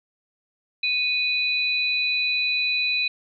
sine tone pair together, 2489 / 3969 Hz, D#7 / B7, 0 / +8 cents, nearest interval minor sixth, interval 808 cents, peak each -22 / -25 dBFS, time 0.83-3.08 s, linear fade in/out 5 ms, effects none

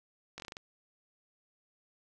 slowing click train, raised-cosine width 0.2 ms, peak -25 dBFS, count 7, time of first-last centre 0.38-0.569 s, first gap 19 ms, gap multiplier 1.2, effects none

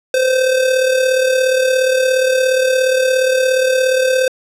square tone with amplitude modulation, 517 Hz, C5, 21 cents flat, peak -10 dBFS, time 0.14-4.28 s, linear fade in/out 2 ms, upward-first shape sine, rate 37.1 Hz, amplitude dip 50%, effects low-pass 11000 Hz 12 dB/octave

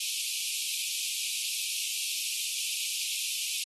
pink high-pass noise, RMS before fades -33 dBFS, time 0-3.64 s, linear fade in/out 5 ms, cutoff 2400 Hz, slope 96 dB/octave, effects AAC 32 kbps

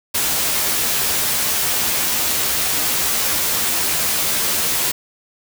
white noise with comb filter, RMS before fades -19 dBFS, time 0.14-4.92 s, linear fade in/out 10 ms, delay 13 ms, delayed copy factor +0.6, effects none

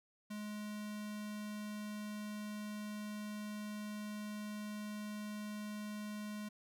square tone with notch filter, 210 Hz, G#3, 19 cents sharp, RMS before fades -44 dBFS, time 0.3-6.49 s, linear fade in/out 10 ms, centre 480 Hz, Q 1.1, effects none

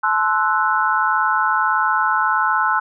sine chord, F# half-diminished seventh, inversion first, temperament equal with one note detuned, 862.9 / 1046.5 / 1318.5 / 1480 Hz, A5 / C6 / E6 / F#6, -34 / 0 / 0 / 0 cents, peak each -21 / -21 / -20 / -20 dBFS, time 0.03-2.8 s, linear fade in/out 10 ms, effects none

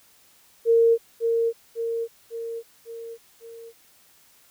sine tone with echo, 460.3 Hz, A#4, 22 cents flat, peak -14 dBFS, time 0.65-0.98 s, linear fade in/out 50 ms, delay 550 ms, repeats 5, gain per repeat -5 dB, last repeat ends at 3.73 s, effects white hiss -57 dBFS RMS until 4.5 s

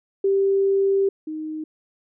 sine tone pair in turn, 391.9 / 311.1 Hz, G4 / D#4, 0 / 0 cents, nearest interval major third, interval 400 cents, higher first, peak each -16 / -27 dBFS, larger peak first, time 0.24-1.09 / 1.27-1.64 s, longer first, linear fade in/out 5 ms, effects none

